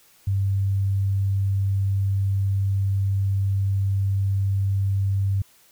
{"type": "tone", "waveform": "sine", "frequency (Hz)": 98, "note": "G2", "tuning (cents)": 0, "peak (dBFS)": -19, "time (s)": [0.27, 5.42], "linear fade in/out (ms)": 5, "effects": ["white hiss -56 dBFS RMS until 5.71 s"]}